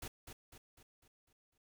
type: noise with echo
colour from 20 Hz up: pink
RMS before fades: -45 dBFS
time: 0.02-0.08 s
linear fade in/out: 5 ms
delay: 250 ms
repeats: 6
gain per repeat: -6 dB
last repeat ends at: 1.58 s
effects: none